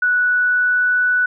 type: tone with pitch glide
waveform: sine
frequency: 1475 to 1483.5 Hz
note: F#6 to F#6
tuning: -6 to +4 cents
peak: -13 dBFS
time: 0.02-1.26 s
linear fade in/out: 5 ms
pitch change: +10 cents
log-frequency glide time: 0.18-1.03 s
effects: none